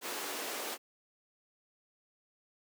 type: high-pass noise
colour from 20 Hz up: pink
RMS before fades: -39 dBFS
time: 0.01-0.78 s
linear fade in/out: 50 ms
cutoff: 310 Hz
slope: 24 dB/octave
effects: none